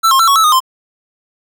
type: tone with pitch steps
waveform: square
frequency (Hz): 1332 / 1069 / 1339 / 1114 / 1309 / 1233 / 1043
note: E6 / C6 / E6 / C#6 / E6 / D#6 / C6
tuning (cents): +18 / +37 / +27 / +8 / -13 / -16 / -6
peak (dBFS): -8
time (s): 0.03-0.604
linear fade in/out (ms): 20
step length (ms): 82
effects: none